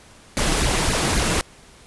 pink noise with flanger, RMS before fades -20 dBFS, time 0.37-1.41 s, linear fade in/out 0 ms, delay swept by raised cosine 0.44 to 6.34 ms, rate 3.7 Hz, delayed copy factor +0.9, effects pink hiss -48 dBFS RMS until 1.86 s + resampled to 24000 Hz

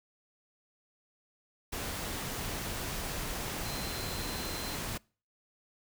sine tone in noise, 4106 Hz, C8, 33 cents flat, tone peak -44 dBFS, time 3.65-4.76 s, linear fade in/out 10 ms, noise pink, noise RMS -37 dBFS, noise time 1.72-4.98 s, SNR -10 dB, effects noise-tail reverb RT60 0.4 s tail -26 dB re dry

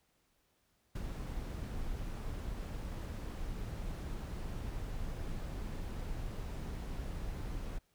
brown noise with ADSR envelope, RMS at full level -36 dBFS, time 0.95-7.79 s, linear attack 8 ms, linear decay 33 ms, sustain -4 dB, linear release 14 ms, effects pink hiss -75 dBFS RMS until 7.94 s

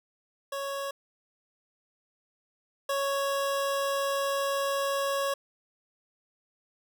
25% pulse tone pair in turn, 554.4 / 554.4 Hz, C#5 / C#5, 0 / 0 cents, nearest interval unison, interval 0 cents, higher neither, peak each -28 / -23 dBFS, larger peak second, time 0.52-0.91 / 2.89-5.34 s, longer second, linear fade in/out 5 ms, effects none

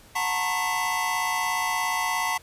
square tone cluster, 735 / 890 / 947 / 1092 / 2003 Hz, F#5 / A5 / A#5 / C#6 / B6, -12 / +20 / +27 / -26 / +24 cents, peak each -34 / -30 / -33 / -31 / -30 dBFS, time 0.15-2.38 s, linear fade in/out 10 ms, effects pink hiss -52 dBFS RMS until 2.42 s + resampled to 32000 Hz

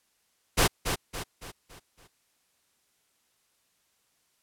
pink noise with echo, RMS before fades -21 dBFS, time 0.57-0.68 s, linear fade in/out 20 ms, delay 280 ms, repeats 5, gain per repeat -7 dB, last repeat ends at 2.08 s, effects white hiss -71 dBFS RMS until 4.42 s + low-pass 12000 Hz 12 dB/octave

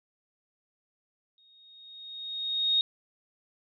sine tone with exponential growth, 3729 Hz, A#7, in tune, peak -20 dBFS, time 1.38-2.81 s, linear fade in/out 1 ms, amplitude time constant 310 ms, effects none

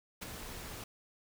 pink noise with ADSR envelope, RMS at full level -39 dBFS, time 0.21-0.84 s, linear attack 15 ms, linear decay 19 ms, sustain -6 dB, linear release 3 ms, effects none

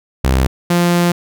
sawtooth tone pair in turn, 65.41 / 174.02 Hz, C2 / F3, 0 / -6 cents, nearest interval octave + perfect fourth, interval 1694 cents, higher second, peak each -7 dBFS, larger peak neither, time 0.24-0.47 / 0.7-1.12 s, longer second, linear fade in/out 5 ms, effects none

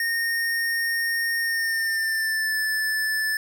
square tone with pitch glide, 1843 to 1749.6 Hz, A#6 to A6, -20 to -10 cents, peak -23 dBFS, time 0-3.37 s, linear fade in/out 2 ms, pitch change -90 cents, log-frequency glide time 1.41-2.57 s, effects none

